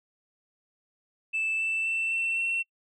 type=tone with pitch steps; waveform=sine; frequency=2637 / 2655 / 2674 / 2692 / 2711 Hz; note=E7 / E7 / E7 / E7 / E7; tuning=0 / +12 / +24 / +36 / +48 cents; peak=-24 dBFS; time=1.33-2.63 s; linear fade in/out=20 ms; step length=260 ms; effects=noise-tail reverb RT60 0.1 s tail -23 dB re dry + tanh soft clip ceiling -23 dBFS

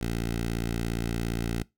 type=tone with notch filter; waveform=10% pulse; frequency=57.3 Hz; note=A#1; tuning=29 cents flat; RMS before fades=-30 dBFS; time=0.01-1.63 s; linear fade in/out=5 ms; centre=950 Hz; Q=1.7; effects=noise-tail reverb RT60 0.2 s tail -22 dB re dry

